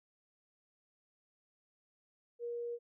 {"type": "tone", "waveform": "sine", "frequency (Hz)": 474.5, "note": "A#4", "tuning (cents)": 31, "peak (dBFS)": -37, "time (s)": [2.39, 2.79], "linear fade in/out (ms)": 50, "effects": []}